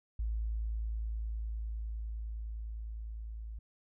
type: tone with level ramp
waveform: sine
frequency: 54.9 Hz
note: A1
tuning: 3 cents flat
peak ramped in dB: -31 to -40 dBFS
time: 0.19-3.59 s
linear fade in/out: 5 ms
effects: none